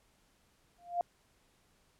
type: tone with exponential growth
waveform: sine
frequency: 698.5 Hz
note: F5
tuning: in tune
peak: -25 dBFS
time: 0.78-1.01 s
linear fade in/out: 1 ms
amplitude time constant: 49 ms
effects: pink hiss -70 dBFS RMS until 1.99 s + low-pass 12000 Hz 12 dB/octave